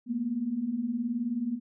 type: beating tone pair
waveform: sine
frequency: 222.4 / 241.4 Hz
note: A3 / B3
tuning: +19 / -39 cents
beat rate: 19 Hz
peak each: -34 / -29 dBFS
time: 0.06-1.6 s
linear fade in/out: 50 ms
effects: none